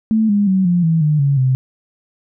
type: tone with pitch steps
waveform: sine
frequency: 220 / 204.1 / 189.32 / 175.63 / 162.92 / 151.13 / 140.2 / 130.06 Hz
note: A3 / G#3 / F#3 / F3 / E3 / D3 / C#3 / C3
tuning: 0 / -30 / +40 / +10 / -20 / +50 / +20 / -10 cents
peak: -11 dBFS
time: 0.11-1.55 s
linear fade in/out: 0 ms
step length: 180 ms
effects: none